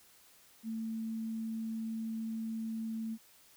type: tone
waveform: sine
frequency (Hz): 223.4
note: A3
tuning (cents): +27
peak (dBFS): -35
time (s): 0.63-3.18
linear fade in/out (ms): 50
effects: white hiss -62 dBFS RMS until 3.56 s